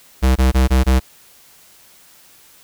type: tone bursts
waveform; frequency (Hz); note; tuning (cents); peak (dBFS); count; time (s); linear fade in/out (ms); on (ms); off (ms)
square; 64.7; C2; -19; -11; 5; 0.22-1; 20; 140; 20
effects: white hiss -48 dBFS RMS until 2.63 s